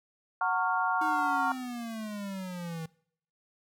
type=chord; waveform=sine; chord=Gb major seventh; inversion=none; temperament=equal with one note detuned; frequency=740 / 914.2 / 1108.7 / 1396.9 Hz; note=Gb5 / Bb5 / Db6 / F6; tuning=0 / -34 / 0 / 0 cents; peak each=-31 dBFS; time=0.41-1.52 s; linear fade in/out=2 ms
type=exponential sweep; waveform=square; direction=down; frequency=316.1 to 159.5 Hz; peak=-36 dBFS; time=1.01-2.86 s; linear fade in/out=5 ms
effects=noise-tail reverb RT60 0.6 s tail -22 dB re dry